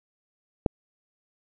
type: click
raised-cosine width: 2 ms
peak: -7 dBFS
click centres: 0.662 s
effects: none